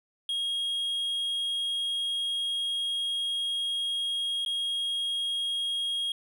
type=tone with dropouts; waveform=triangle; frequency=3270 Hz; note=G#7; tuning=28 cents flat; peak=-26 dBFS; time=0.29-6.12 s; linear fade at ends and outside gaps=2 ms; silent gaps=4.45-4.461 s; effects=none